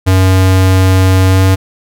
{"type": "tone with pitch glide", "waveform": "square", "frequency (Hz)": [94, 94.93], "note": ["F#2", "F#2"], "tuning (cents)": [28, 45], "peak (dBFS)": -6, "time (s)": [0.06, 1.56], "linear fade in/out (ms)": 20, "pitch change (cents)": 17, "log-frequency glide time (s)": [1.26, 1.45], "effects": []}